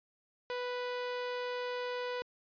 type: tone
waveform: sawtooth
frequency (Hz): 493.9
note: B4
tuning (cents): 0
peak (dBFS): -31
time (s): 0.5-2.22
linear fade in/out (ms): 0
effects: resampled to 11025 Hz